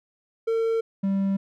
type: tone pair in turn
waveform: triangle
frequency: 453.2 / 195.45 Hz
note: A#4 / G3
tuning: -49 / -5 cents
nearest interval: octave + minor third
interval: 1456 cents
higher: first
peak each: -19 dBFS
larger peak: neither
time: 0.47-0.81 / 1.03-1.37 s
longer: neither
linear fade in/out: 10 ms
effects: none